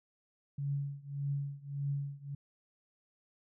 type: tone with tremolo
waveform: sine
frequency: 141.1 Hz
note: C#3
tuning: 31 cents sharp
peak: -30 dBFS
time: 0.58-2.35 s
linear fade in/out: 5 ms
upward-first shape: triangle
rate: 1.7 Hz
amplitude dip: 95%
effects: none